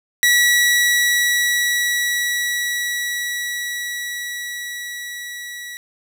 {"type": "tone with level ramp", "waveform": "sawtooth", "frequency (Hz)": 1937, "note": "B6", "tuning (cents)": -34, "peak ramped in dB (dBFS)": [-8, -27], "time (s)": [0.23, 5.77], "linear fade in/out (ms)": 0, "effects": []}